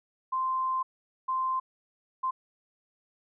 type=tone bursts at uneven times; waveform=sine; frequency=1042 Hz; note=C6; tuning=7 cents flat; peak=-26 dBFS; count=3; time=0.32-0.83 / 1.28-1.6 / 2.23-2.31 s; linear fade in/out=10 ms; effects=none